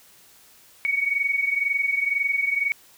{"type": "tone pair together", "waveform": "sine", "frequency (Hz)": [2234, 2256], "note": ["C#7", "C#7"], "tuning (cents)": [13, 30], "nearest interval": "unison", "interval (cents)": 17, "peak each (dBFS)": [-22, -26], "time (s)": [0.85, 2.72], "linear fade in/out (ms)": 0, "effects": ["white hiss -53 dBFS RMS until 2.97 s"]}